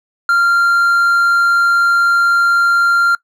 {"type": "tone", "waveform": "triangle", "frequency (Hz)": 1388, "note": "F6", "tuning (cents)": -11, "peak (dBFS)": -7, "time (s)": [0.29, 3.15], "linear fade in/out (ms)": 2, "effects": ["noise-tail reverb RT60 0.1 s tail -22 dB re dry"]}